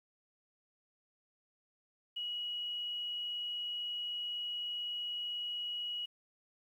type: tone with frequency modulation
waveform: sine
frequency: 2911 Hz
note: F#7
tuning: 29 cents flat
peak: -36 dBFS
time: 2.16-6.06 s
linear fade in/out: 10 ms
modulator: 23.5 Hz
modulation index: 0.2
effects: 11-bit